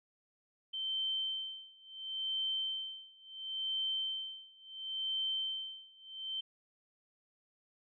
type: tone with tremolo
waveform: sine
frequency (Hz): 3105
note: G7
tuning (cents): -17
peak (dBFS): -32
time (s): 0.73-6.41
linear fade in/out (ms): 10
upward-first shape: sine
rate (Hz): 0.72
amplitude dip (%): 95
effects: none